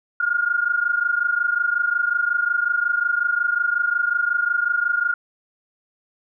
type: tone pair together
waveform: sine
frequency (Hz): 1412 / 1437.5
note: F6 / F6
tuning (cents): +19 / +50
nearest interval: unison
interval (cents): 31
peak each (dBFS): -20 / -22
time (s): 0.2-5.14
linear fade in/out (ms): 5
effects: none